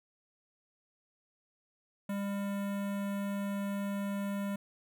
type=tone with notch filter; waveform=square; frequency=200.1 Hz; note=G3; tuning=36 cents sharp; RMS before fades=-35 dBFS; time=2.09-4.56 s; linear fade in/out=5 ms; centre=5000 Hz; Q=0.68; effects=none